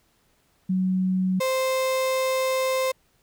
sine / 35% pulse tone pair in turn, 186.2 / 522.3 Hz, F#3 / C5, +11 / -3 cents, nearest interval octave + tritone, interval 1786 cents, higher second, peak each -20 dBFS, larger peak neither, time 0.69-1.4 / 1.4-2.92 s, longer second, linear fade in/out 10 ms, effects pink hiss -65 dBFS RMS until 3.22 s

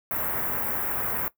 white band-stop noise, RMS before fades -28 dBFS, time 0.11-1.28 s, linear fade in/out 0 ms, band 1800 to 14000 Hz, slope 24 dB/octave, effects noise-tail reverb RT60 0.1 s tail -17 dB re dry

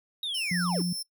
triangle linear sweep, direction down, 3818 to 240 Hz, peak -28 dBFS, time 0.23-0.82 s, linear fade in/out 2 ms
sawtooth tone with tremolo, 5340 Hz, E8, 22 cents sharp, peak -29 dBFS, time 0.34-1.03 s, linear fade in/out 10 ms, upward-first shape sine, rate 5 Hz, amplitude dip 30%
sine tone, 177.2 Hz, F3, 25 cents sharp, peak -26 dBFS, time 0.51-0.93 s, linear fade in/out 5 ms
effects noise-tail reverb RT60 0.1 s tail -22 dB re dry

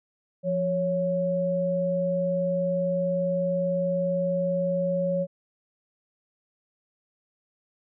sine tone pair together, 174.63 / 554.4 Hz, F3 / C#5, 0 / 0 cents, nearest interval octave + minor sixth, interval 2000 cents, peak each -28 / -24 dBFS, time 0.43-5.27 s, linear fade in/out 50 ms, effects none

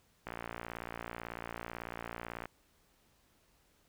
click train, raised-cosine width 0.5 ms, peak -25 dBFS, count 128, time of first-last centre 0.27-2.456 s, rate 58.1 Hz, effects pink hiss -70 dBFS RMS until 3.88 s

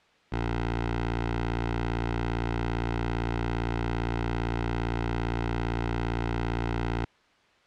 10% pulse tone with notch filter, 57.6 Hz, A#1, 20 cents flat, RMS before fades -29 dBFS, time 0.32-7.05 s, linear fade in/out 5 ms, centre 200 Hz, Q 1.6, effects white hiss -61 dBFS RMS until 7.66 s + low-pass 3000 Hz 12 dB/octave

